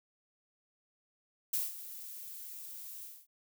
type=noise with ADSR envelope; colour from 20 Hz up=violet; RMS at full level=-31 dBFS; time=1.53-3.27 s; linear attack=8 ms; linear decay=180 ms; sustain=-15 dB; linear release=250 ms; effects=none